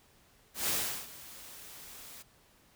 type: noise with ADSR envelope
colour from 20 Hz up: white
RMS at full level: -30 dBFS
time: 0.54-2.23 s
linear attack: 140 ms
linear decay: 380 ms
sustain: -19 dB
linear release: 15 ms
effects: pink hiss -64 dBFS RMS until 2.75 s